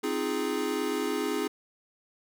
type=chord; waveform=square; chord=F minor seventh; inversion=second; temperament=equal; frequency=261.6 / 311.1 / 349.2 / 415.3 Hz; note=C4 / Eb4 / F4 / Ab4; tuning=0 / 0 / 0 / 0 cents; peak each=-35 / -34 / -36 / -32 dBFS; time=0.03-1.48 s; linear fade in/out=10 ms; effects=none